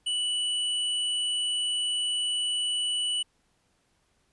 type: tone with tanh clipping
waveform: sine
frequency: 2960 Hz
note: F#7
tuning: in tune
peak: -27 dBFS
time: 0.06-3.23 s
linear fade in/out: 10 ms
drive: 18 dB
effects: pink hiss -70 dBFS RMS until 4.32 s + resampled to 24000 Hz